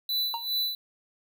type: tone with tremolo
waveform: square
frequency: 3981 Hz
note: B7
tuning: 13 cents sharp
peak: -25 dBFS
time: 0.09-0.75 s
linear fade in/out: 2 ms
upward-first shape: sine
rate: 2.5 Hz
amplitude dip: 75%
type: tone with exponential decay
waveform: triangle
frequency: 932.3 Hz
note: A#5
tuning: in tune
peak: -24 dBFS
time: 0.34-0.48 s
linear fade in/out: 1 ms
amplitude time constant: 29 ms
effects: none